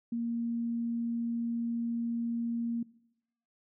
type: tone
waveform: sine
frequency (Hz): 233.6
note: A#3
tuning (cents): +4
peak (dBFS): -30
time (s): 0.12-2.83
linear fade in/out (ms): 5
effects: noise-tail reverb RT60 0.8 s tail -21 dB re dry